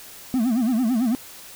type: tone with vibrato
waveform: triangle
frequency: 238.4 Hz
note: A#3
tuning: 39 cents sharp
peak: -16 dBFS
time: 0.34-1.15 s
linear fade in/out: 0 ms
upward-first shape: sine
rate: 9 Hz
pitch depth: 180 cents each way
effects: white hiss -42 dBFS RMS until 1.55 s